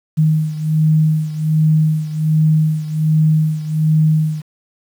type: beating tone pair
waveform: sine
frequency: 155.56 / 156.86 Hz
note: D#3 / D#3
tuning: 0 / +14 cents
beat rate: 1.3 Hz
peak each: -13 / -17 dBFS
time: 0.17-4.42 s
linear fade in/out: 20 ms
effects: 7-bit